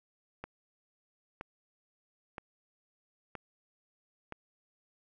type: click train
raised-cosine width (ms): 0.5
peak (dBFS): -25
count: 5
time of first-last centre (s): 0.44-4.323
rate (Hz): 1.03
effects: none